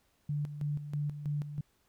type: tone with tremolo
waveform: sine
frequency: 146.83 Hz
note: D3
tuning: in tune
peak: -30 dBFS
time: 0.29-1.61 s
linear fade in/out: 5 ms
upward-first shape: square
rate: 3.1 Hz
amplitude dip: 65%
effects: pink hiss -72 dBFS RMS until 1.88 s